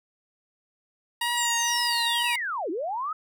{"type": "tone with vibrato", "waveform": "15% pulse", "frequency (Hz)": 946, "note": "A#5", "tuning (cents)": 25, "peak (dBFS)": -18, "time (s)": [1.21, 2.36], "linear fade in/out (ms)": 5, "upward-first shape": "triangle", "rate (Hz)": 2.1, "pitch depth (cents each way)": 25}
{"type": "linear two-way sweep", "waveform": "sine", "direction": "down then up", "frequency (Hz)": [7610, 300, 1306], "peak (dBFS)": -27, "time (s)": [1.37, 3.13], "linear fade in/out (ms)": 5, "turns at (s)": 2.7}
{"effects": []}